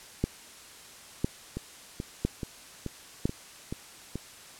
two click trains, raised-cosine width 3 ms, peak -20 / -12 dBFS, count 7 / 4, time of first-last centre 1.57-4.156 / 0.24-3.255 s, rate 2.32 / 0.995 Hz, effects white hiss -49 dBFS RMS until 4.59 s + low-pass 10000 Hz 12 dB/octave

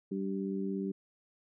harmonic tone, 97.2 Hz, G2, 14 cents flat, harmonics 2 / 3 / 4, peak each -34 / -39 / -38 dBFS, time 0.11-0.92 s, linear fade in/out 10 ms, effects none

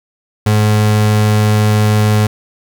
35% pulse tone, 106.3 Hz, G#2, 41 cents sharp, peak -7 dBFS, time 0.46-2.27 s, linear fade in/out 5 ms, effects 8-bit

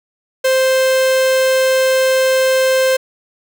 45% pulse tone, 523 Hz, C5, 1 cent flat, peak -11 dBFS, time 0.44-2.97 s, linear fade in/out 10 ms, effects none

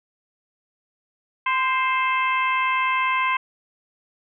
harmonic tone with a mistuned harmonic, 525 Hz, C5, 6 cents sharp, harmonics 2 / 3 / 4 / 5 / 6, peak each -21 / -30 / -25 / -28 / -37 dBFS, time 1.46-3.37 s, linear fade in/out 5 ms, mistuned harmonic 2, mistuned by -24 cents, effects none

